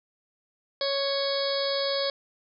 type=harmonic tone; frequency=554.4 Hz; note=C#5; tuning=in tune; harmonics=1 / 2 / 3 / 4 / 6 / 7 / 8 / 9; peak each=-27 / -37 / -39 / -41 / -36 / -36 / -32 / -36 dBFS; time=0.81-2.1 s; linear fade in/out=2 ms; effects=none